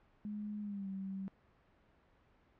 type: tone with pitch glide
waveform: sine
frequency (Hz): 209.1 to 192.86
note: G#3 to G3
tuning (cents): +12 to -28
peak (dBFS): -39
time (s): 0.25-1.28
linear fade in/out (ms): 0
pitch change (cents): -140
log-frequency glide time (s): 0.61-0.89
effects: pink hiss -69 dBFS RMS until 2.59 s + low-pass 2000 Hz 12 dB/octave